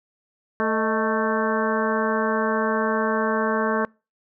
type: harmonic tone with a mistuned harmonic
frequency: 221.2 Hz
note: A3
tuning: 9 cents sharp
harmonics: 1 / 2 / 3 / 4 / 5 / 6 / 7 / 8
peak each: -26 / -25 / -28 / -31 / -27 / -34 / -29 / -35 dBFS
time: 0.6-3.85 s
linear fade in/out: 0 ms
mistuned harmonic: 3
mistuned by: -85 cents
effects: noise-tail reverb RT60 0.3 s tail -26 dB re dry